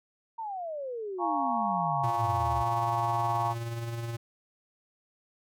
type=exponential sweep; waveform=sine; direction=down; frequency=932.3 to 66 Hz; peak=-33 dBFS; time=0.38-2.63 s; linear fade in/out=10 ms
type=chord; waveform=sine; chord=Bb minor seventh; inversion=second; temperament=equal; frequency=698.5 / 830.6 / 932.3 / 1108.7 Hz; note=F5 / Ab5 / Bb5 / Db6; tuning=0 / 0 / 0 / 0 cents; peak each=-32 dBFS; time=1.18-3.55 s; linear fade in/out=50 ms
type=tone with tremolo; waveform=square; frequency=116.54 Hz; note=A#2; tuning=in tune; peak=-32 dBFS; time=2.03-4.17 s; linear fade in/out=10 ms; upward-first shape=sine; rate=19 Hz; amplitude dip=35%
effects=none